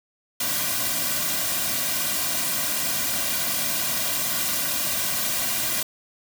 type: noise with comb filter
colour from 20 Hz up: white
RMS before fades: -25 dBFS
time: 0.4-5.83 s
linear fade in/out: 5 ms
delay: 2.3 ms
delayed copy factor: -0.9
effects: none